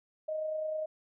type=tone with amplitude modulation; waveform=sine; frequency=623 Hz; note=D#5; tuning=2 cents sharp; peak=-30 dBFS; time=0.28-0.86 s; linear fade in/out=10 ms; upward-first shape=sine; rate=29.8 Hz; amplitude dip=35%; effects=none